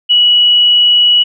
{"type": "tone", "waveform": "sine", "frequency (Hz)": 2930, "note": "F#7", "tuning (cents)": -18, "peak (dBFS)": -5, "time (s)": [0.09, 1.24], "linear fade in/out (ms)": 20, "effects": []}